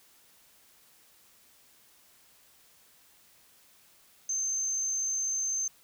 sine tone, 6272 Hz, G8, in tune, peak -28 dBFS, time 4.29-5.68 s, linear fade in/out 5 ms, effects white hiss -61 dBFS RMS until 5.83 s

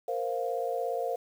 sine chord, Bb suspended second, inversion none, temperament equal, 466.2 / 523.3 / 698.5 Hz, Bb4 / C5 / F5, 0 / 0 / 0 cents, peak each -33 dBFS, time 0.08-1.16 s, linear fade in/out 5 ms, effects 9-bit

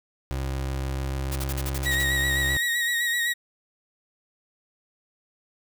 30% pulse tone with pitch glide, 66.7 to 67.2 Hz, C2 to C2, +34 to +47 cents, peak -24 dBFS, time 0.31-2.57 s, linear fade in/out 0 ms, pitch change +13 cents, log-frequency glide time 0.95-1.22 s
white noise bursts, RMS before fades -34 dBFS, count 9, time 1.32-2.034 s, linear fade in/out 0 ms, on 34 ms, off 51 ms
35% pulse tone with vibrato, 1896 Hz, A#6, 29 cents sharp, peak -21 dBFS, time 1.85-3.34 s, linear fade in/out 20 ms, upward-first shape sine, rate 7.8 Hz, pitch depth 39 cents each way
effects none

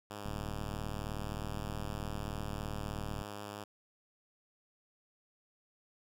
5% pulse tone with vibrato, 103.2 Hz, G#2, 10 cents flat, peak -31 dBFS, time 0.1-3.64 s, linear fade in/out 5 ms, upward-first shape triangle, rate 6.1 Hz, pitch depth 13 cents each way
click train, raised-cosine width 5 ms, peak -29 dBFS, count 118, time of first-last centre 0.26-3.215 s, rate 39.6 Hz
effects none

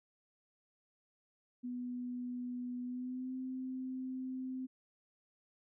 sine tone with pitch glide, 246.9 to 258.6 Hz, B3 to C4, 0 to -20 cents, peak -38 dBFS, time 1.63-4.67 s, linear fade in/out 20 ms, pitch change +80 cents, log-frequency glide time 2.83-3.34 s, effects none

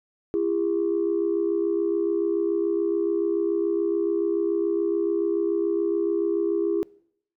sine tone pair together, 336.9 / 403.9 Hz, E4 / G#4, +38 / -48 cents, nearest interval minor third, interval 314 cents, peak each -23 dBFS, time 0.34-6.83 s, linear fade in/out 0 ms, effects noise-tail reverb RT60 0.7 s tail -25 dB re dry + tanh soft clip ceiling -15 dBFS

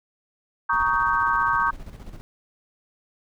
sine chord, Eb dominant seventh, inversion second, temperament just, 933.4 / 1120.1 / 1244.5 / 1555.6 Hz, Bb5 / Db6 / Eb6 / G6, +2 / +18 / 0 / -14 cents, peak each -25 / -23 / -26 / -24 dBFS, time 0.69-1.71 s, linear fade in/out 10 ms
brown noise with tremolo, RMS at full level -37 dBFS, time 0.73-2.21 s, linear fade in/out 0 ms, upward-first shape square, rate 15 Hz, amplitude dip 55%
effects none

